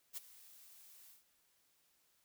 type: noise with ADSR envelope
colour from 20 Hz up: blue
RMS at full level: -42 dBFS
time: 0.13-1.24 s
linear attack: 41 ms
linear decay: 17 ms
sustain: -18 dB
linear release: 140 ms
effects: white hiss -75 dBFS RMS until 2.24 s